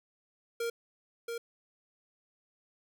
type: tone with echo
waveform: square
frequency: 466.2 Hz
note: A#4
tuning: in tune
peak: -32 dBFS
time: 0.6-0.7 s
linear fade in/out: 5 ms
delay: 680 ms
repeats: 1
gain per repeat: -4 dB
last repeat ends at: 1.38 s
effects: none